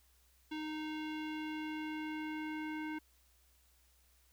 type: tone with low-pass filter sweep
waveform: square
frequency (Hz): 309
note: D#4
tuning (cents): -12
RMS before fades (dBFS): -41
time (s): 0.51-2.99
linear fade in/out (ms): 10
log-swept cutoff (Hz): 3300 to 2100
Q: 2.2
effects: added 62 Hz sine -69 dBFS peak until 4.32 s + white hiss -71 dBFS RMS until 4.32 s